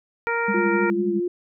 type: harmonic tone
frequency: 466.2 Hz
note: A#4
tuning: in tune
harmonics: 1 / 2 / 3 / 4 / 5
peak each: -26 / -27 / -26 / -30 / -30 dBFS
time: 0.27-0.9 s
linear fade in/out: 0 ms
type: tone with tremolo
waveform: sine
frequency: 202.9 Hz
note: G#3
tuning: 40 cents flat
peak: -20 dBFS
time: 0.48-1.2 s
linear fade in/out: 5 ms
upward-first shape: triangle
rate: 12 Hz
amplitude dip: 90%
type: tone with vibrato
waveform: sine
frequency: 349.2 Hz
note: F4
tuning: in tune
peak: -21 dBFS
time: 0.54-1.28 s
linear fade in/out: 5 ms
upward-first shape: triangle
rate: 4.5 Hz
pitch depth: 34 cents each way
effects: none